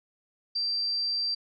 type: tone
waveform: sine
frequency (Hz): 4699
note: D8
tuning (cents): 0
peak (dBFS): -26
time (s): 0.55-1.35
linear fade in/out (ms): 10
effects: none